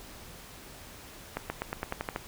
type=accelerating click train; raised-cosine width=0.5 ms; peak=-16 dBFS; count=9; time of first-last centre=1.37-2.161 s; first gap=130 ms; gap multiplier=0.92; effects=pink hiss -48 dBFS RMS until 2.27 s